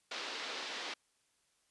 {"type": "band-pass noise", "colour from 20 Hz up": "white", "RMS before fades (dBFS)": -42, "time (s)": [0.11, 0.94], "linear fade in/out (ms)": 5, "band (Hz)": [270, 4600], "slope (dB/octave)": 24, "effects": ["white hiss -75 dBFS RMS until 1.7 s", "resampled to 24000 Hz"]}